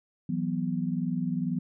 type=chord; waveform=sine; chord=E suspended second; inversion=none; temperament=equal; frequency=164.81 / 185 / 246.9 Hz; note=E3 / F#3 / B3; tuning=0 / 0 / 0 cents; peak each=-31 dBFS; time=0.29-1.59 s; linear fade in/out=5 ms; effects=none